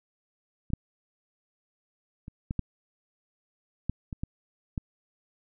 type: clicks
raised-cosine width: 5 ms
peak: -28 / -13 / -28 / -18 / -15 / -15 / -23 / -19 / -18 dBFS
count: 9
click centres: 0.703 / 0.735 / 2.281 / 2.509 / 2.593 / 3.896 / 4.128 / 4.235 / 4.778 s
effects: none